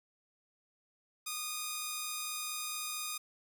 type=tone pair together; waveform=5% pulse; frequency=1189.5 / 1234 Hz; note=D6 / D#6; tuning=+22 / -15 cents; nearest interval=minor second; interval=63 cents; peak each=-36 / -25 dBFS; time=1.26-3.18 s; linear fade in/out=10 ms; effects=none